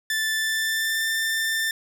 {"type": "tone with pitch glide", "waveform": "sawtooth", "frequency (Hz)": [1760, 1786.6], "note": ["A6", "A6"], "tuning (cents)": [0, 26], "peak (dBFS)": -19, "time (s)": [0.1, 1.71], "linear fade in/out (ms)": 2, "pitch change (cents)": 26, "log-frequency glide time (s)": [0.35, 1.08], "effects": []}